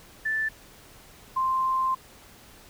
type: tone pair in turn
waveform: sine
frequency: 1760 / 1046.5 Hz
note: A6 / C6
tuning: 0 / 0 cents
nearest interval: major sixth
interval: 900 cents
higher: first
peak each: -24 / -22 dBFS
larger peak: second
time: 0.25-0.49 / 1.36-1.95 s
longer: second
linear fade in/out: 10 ms
effects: pink hiss -51 dBFS RMS until 2.69 s